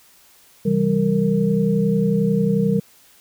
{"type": "tone cluster", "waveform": "sine", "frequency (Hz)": [133.4, 165.1, 196.4, 460.6], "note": ["C3", "E3", "G3", "A#4"], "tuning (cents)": [34, 3, 4, -21], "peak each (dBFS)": [-27, -21, -18, -22], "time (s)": [0.65, 2.8], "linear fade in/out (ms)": 10, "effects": ["white hiss -52 dBFS RMS until 3.2 s"]}